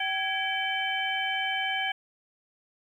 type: harmonic tone with a mistuned harmonic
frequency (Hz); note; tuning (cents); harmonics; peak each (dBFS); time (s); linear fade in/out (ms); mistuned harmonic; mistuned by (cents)
769; G5; -33; 1 / 2 / 3 / 4; -32 / -32 / -32 / -32; 0-1.92; 5; 2; +130
effects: 10-bit